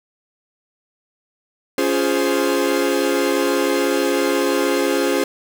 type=chord; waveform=45% pulse; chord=Db major seventh; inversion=none; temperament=equal with one note detuned; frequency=279.9 / 349.2 / 415.3 / 523.3 Hz; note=Db4 / F4 / Ab4 / C5; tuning=+17 / 0 / 0 / 0 cents; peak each=-22 dBFS; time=1.78-5.24 s; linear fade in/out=2 ms; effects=none

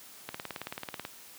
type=click train; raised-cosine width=0.3 ms; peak=-20 dBFS; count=15; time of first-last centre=0.29-1.051 s; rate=18.4 Hz; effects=white hiss -51 dBFS RMS until 1.38 s + high-pass 100 Hz 12 dB/octave

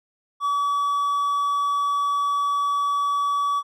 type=tone; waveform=triangle; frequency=1142 Hz; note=D6; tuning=49 cents flat; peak=-18 dBFS; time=0.4-3.63 s; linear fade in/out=50 ms; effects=none

